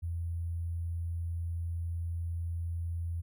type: tone with sample-and-hold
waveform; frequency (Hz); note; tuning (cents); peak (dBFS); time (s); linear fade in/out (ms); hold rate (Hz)
sine; 84.5; E2; +43; -32; 0.02-3.22; 20; 11025
effects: none